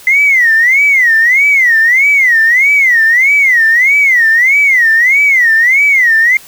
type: tone with vibrato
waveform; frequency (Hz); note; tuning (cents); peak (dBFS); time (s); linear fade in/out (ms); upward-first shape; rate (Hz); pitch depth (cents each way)
sine; 2023; B6; +41; -4; 0.07-6.37; 2; sine; 1.6; 220
effects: tanh soft clip ceiling 0 dBFS + white hiss -36 dBFS RMS until 6.47 s